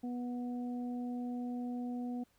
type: harmonic tone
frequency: 244.8 Hz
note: B3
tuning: 15 cents flat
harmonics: 1 / 2 / 3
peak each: -36 / -50 / -49 dBFS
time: 0.03-2.24 s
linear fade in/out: 10 ms
effects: pink hiss -72 dBFS RMS until 2.38 s